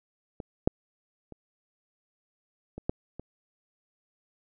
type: clicks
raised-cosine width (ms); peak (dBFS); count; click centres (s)
2; -23 / -7 / -30 / -25 / -13 / -25; 6; 0.402 / 0.675 / 1.323 / 2.78 / 2.895 / 3.196
effects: none